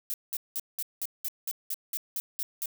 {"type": "noise bursts", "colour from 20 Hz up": "violet", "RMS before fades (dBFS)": -32, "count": 12, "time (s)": [0.1, 2.658], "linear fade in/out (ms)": 0, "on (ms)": 39, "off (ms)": 190, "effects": []}